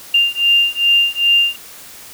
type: beating tone pair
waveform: sine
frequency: 2794 / 2796.5 Hz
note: F7 / F7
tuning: 0 / +2 cents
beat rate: 2.5 Hz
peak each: -14 dBFS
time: 0.14-1.56 s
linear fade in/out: 5 ms
effects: white hiss -37 dBFS RMS until 2.13 s